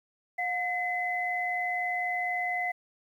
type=tone pair together; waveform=sine; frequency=718 / 2031 Hz; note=F5 / B6; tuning=+48 / +48 cents; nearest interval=octave + tritone; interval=1800 cents; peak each=-31 / -30 dBFS; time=0.38-2.72 s; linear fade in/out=10 ms; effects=10-bit